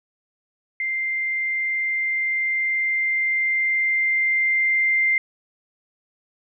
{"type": "tone with level ramp", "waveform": "sine", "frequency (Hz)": 2093, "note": "C7", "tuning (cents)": 0, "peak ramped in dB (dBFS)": [-22, -16], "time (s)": [0.8, 5.18], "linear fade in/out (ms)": 2, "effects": []}